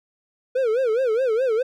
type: tone with vibrato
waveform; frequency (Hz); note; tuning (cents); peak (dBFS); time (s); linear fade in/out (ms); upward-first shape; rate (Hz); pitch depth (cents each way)
triangle; 480.6; B4; -47; -16; 0.55-1.63; 10; sine; 4.8; 190
effects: none